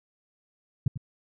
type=tone with echo; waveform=sine; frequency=130.2 Hz; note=C3; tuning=8 cents flat; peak=-17 dBFS; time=0.86-0.88 s; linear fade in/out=5 ms; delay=96 ms; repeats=1; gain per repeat=-12 dB; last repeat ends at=0.976 s; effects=tanh soft clip ceiling -13 dBFS